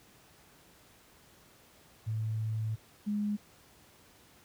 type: tone pair in turn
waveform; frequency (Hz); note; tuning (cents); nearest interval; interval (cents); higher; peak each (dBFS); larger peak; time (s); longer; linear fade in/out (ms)
sine; 109.9 / 207.5; A2 / G#3; -2 / -1; major seventh; 1101; second; -30 / -29; second; 2.06-2.76 / 3.06-3.37; first; 20
effects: pink hiss -60 dBFS RMS until 4.44 s + high-pass 60 Hz 12 dB/octave